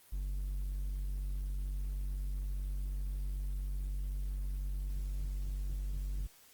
triangle tone, 47.93 Hz, G1, 38 cents flat, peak -32 dBFS, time 0.12-6.27 s, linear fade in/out 10 ms, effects white hiss -61 dBFS RMS until 6.53 s + Opus 24 kbps

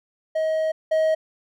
triangle tone pair in turn, 633 / 633 Hz, D#5 / D#5, +30 / +30 cents, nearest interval unison, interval 0 cents, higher neither, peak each -18 / -15 dBFS, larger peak second, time 0.35-0.72 / 0.91-1.15 s, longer first, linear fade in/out 10 ms, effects none

